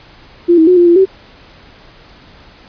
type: tone with pitch steps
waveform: sine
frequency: 345.7 / 321.5 / 363.1 / 349 / 342.9 / 382.5 Hz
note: F4 / E4 / F#4 / F4 / F4 / G4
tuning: -18 / -43 / -33 / -1 / -32 / -42 cents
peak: -4 dBFS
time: 0.48-1.056 s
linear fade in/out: 20 ms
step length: 96 ms
effects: pink hiss -41 dBFS RMS until 2.68 s + resampled to 11025 Hz